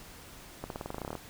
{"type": "accelerating click train", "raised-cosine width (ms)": 1, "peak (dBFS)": -22, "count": 14, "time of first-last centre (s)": [0.64, 1.153], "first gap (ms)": 62, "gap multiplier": 0.92, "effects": ["pink hiss -50 dBFS RMS until 1.29 s"]}